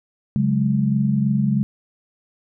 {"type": "chord", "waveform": "sine", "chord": "C# suspended fourth", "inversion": "none", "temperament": "just", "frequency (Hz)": [138.59, 184.79, 207.9], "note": ["C#3", "F#3", "G#3"], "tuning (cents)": [0, -2, 2], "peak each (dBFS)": [-20, -24, -19], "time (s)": [0.36, 1.63], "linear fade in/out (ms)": 0, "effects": []}